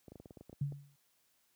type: clicks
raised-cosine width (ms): 2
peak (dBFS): -37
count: 11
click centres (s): 0.082 / 0.12 / 0.157 / 0.2 / 0.258 / 0.308 / 0.372 / 0.41 / 0.496 / 0.529 / 0.723
type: tone with exponential decay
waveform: sine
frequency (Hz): 141.8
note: C#3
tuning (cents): +40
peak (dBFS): -29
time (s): 0.61-0.96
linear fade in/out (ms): 5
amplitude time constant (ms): 74
effects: white hiss -74 dBFS RMS until 1.55 s + high-pass 60 Hz 12 dB/octave